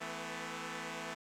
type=chord; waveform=5% pulse; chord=E suspended fourth; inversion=none; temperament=equal with one note detuned; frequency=164.81 / 220 / 251.8 Hz; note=E3 / A3 / B3; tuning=0 / 0 / +34 cents; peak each=-33 dBFS; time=0-1.15 s; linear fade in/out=20 ms; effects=low-pass 8000 Hz 12 dB/octave + 11-bit